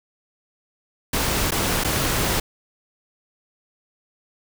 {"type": "noise with dropouts", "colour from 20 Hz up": "pink", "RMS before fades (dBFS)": -22, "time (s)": [1.13, 2.4], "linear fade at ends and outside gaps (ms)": 5, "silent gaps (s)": [[1.508, 1.518], [1.838, 1.845]], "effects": []}